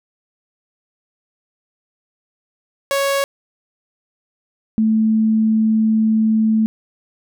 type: tone pair in turn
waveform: sawtooth / sine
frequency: 554.4 / 219.6 Hz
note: C#5 / A3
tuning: 0 / -3 cents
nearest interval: octave + major third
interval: 1603 cents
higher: first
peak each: -12 dBFS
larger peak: neither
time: 2.91-3.24 / 4.78-6.66 s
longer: second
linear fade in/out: 0 ms
effects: none